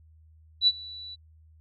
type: tone with ADSR envelope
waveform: sine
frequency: 3951 Hz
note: B7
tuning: in tune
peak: -15 dBFS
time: 0.61-1.16 s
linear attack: 63 ms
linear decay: 42 ms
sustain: -23 dB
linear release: 23 ms
effects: added 79 Hz sine -53 dBFS peak until 1.6 s